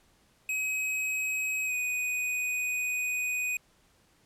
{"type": "tone with pitch glide", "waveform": "square", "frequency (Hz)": [2540, 2489], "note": ["D#7", "D#7"], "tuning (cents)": [35, 0], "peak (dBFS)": -29, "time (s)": [0.49, 3.57], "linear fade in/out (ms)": 2, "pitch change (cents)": -35, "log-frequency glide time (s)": [1.65, 1.74], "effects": ["pink hiss -65 dBFS RMS until 4.25 s", "low-pass 12000 Hz 12 dB/octave"]}